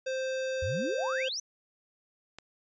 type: tone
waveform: square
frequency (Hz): 523.3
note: C5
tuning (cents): 0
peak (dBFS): -31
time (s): 0.06-1.29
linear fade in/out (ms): 10
type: exponential sweep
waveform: sine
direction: up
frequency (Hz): 75.5 to 6272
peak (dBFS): -32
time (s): 0.62-1.4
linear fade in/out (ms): 5
type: click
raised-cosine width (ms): 0.2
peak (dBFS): -26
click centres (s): 2.386
effects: resampled to 16000 Hz